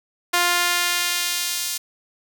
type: tone with high-pass filter sweep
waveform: sawtooth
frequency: 351 Hz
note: F4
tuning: 9 cents sharp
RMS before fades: -22 dBFS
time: 0.33-1.78 s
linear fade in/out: 10 ms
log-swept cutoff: 980 to 5200 Hz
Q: 0.72
effects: none